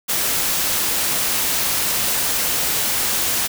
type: noise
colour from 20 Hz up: white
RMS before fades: -20 dBFS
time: 0.08-3.48 s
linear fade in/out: 20 ms
effects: none